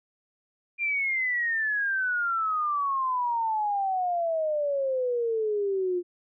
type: exponential sweep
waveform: sine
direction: down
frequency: 2404 to 349.2 Hz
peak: -24 dBFS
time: 0.78-6.03 s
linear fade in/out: 50 ms
effects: none